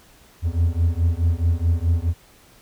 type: beating tone pair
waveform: triangle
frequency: 81.9 / 86.6 Hz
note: E2 / F2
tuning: -11 / -14 cents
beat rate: 4.7 Hz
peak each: -18 dBFS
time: 0.42-2.14 s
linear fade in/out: 50 ms
effects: pink hiss -52 dBFS RMS until 2.61 s